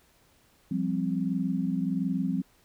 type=chord; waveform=sine; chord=F suspended second; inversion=none; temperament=equal; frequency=174.61 / 196 / 261.6 Hz; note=F3 / G3 / C4; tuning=0 / 0 / 0 cents; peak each=-30 dBFS; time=0.71-2.42 s; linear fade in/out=5 ms; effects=pink hiss -63 dBFS RMS until 2.64 s